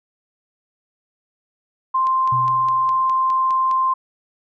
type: tone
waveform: sine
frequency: 1047 Hz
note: C6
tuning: 1 cent sharp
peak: -15 dBFS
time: 1.94-3.94 s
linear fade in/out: 10 ms
type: click train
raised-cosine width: 0.2 ms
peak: -20 dBFS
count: 9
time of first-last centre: 2.07-3.713 s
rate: 4.87 Hz
type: tone with exponential decay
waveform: sine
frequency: 126.2 Hz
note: B2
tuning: 38 cents sharp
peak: -22 dBFS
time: 2.32-3.2 s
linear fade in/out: 5 ms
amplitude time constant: 190 ms
effects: none